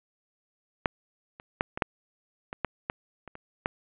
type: clicks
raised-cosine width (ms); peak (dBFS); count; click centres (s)
0.5; -8 / -29 / -9 / -18 / -7 / -20 / -11 / -13 / -27 / -27 / -11; 11; 0.858 / 1.399 / 1.609 / 1.775 / 1.822 / 2.529 / 2.647 / 2.899 / 3.277 / 3.354 / 3.659
effects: resampled to 8000 Hz + 8-bit